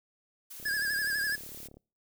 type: noise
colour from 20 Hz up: blue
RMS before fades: -45 dBFS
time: 0.5-1.68 s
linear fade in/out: 10 ms
type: click train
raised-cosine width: 2 ms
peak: -38 dBFS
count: 43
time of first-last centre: 0.6-1.77 s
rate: 35.9 Hz
type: tone with vibrato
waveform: square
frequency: 1661.2 Hz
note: G#6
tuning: in tune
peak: -29 dBFS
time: 0.65-1.36 s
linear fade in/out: 10 ms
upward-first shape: sine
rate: 12 Hz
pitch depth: 67 cents each way
effects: noise-tail reverb RT60 0.4 s tail -26 dB re dry